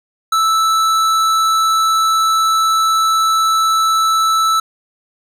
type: tone with hard clipping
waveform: sine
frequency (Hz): 1316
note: E6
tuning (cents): -3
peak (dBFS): -13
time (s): 0.32-4.6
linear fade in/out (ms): 5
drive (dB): 14
effects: none